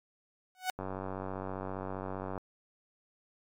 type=tone with exponential growth; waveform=sawtooth; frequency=742 Hz; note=F#5; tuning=5 cents sharp; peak=-23 dBFS; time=0.55-0.7 s; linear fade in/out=0 ms; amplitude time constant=31 ms
type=click train; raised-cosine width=1 ms; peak=-24 dBFS; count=152; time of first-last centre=0.79-2.378 s; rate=95.1 Hz
effects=MP3 96 kbps